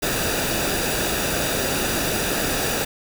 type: noise with comb filter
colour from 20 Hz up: pink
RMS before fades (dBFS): -23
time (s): 0.02-2.85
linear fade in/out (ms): 10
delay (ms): 0.94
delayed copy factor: -0.55
effects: none